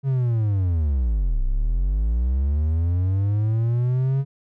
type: linear two-way sweep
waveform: triangle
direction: down then up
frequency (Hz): 138.7 to 30.42 to 138.7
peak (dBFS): -16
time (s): 0.03-4.25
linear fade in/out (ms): 50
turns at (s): 1.44
effects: none